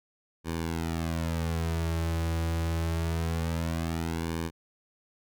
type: tone with flanger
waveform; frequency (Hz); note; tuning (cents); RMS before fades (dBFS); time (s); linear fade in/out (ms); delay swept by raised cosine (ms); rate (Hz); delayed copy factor
sawtooth; 82.41; E2; 0; -30; 0.44-4.51; 50; 1.5 to 4.5; 0.25; -0.95
effects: none